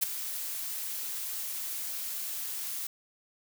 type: noise with ADSR envelope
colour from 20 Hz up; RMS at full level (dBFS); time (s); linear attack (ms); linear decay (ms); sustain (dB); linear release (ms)
blue; -24; 0.01-2.87; 21; 10; -12; 4
effects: none